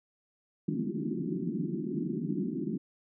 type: band-pass noise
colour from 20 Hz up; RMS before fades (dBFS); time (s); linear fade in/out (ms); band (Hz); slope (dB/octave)
pink; -33; 0.68-2.78; 5; 150 to 370; 96
effects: none